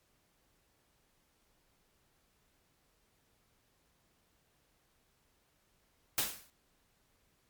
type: noise with exponential decay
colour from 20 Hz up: white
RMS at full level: -28 dBFS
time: 6.18-6.5 s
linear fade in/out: 0 ms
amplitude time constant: 69 ms
effects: pink hiss -73 dBFS RMS until 7.49 s + MP3 96 kbps